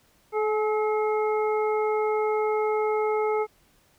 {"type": "harmonic tone with a mistuned harmonic", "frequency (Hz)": 430, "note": "A4", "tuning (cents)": -40, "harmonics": [1, 2, 3, 5], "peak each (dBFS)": [-23, -29, -33, -37], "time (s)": [0.32, 3.47], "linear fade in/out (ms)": 50, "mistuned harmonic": 2, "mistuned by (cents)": -20, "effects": ["pink hiss -62 dBFS RMS until 3.98 s"]}